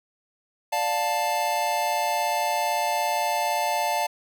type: chord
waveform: square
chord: D minor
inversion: none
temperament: just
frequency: 587.3 / 704.8 / 881 Hz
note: D5 / F5 / A5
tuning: 0 / +16 / +2 cents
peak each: -31 / -28 / -26 dBFS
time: 0.72-4.07 s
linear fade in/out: 10 ms
effects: none